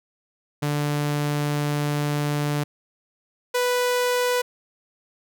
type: tone pair in turn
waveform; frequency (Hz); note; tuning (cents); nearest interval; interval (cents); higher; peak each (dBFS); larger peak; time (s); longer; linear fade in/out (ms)
sawtooth; 146.8 / 493.8; D3 / B4; 0 / 0; octave + major sixth; 2100; second; -18 / -16; second; 0.62-2.64 / 3.54-4.42; first; 10
effects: none